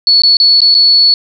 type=tone with dropouts; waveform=sine; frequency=4414 Hz; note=C#8; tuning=8 cents flat; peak=-4 dBFS; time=0.07-1.14 s; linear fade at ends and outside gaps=1 ms; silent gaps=0.22-0.235 / 0.369-0.4 / 0.605-0.617 / 0.743-0.749 s; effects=none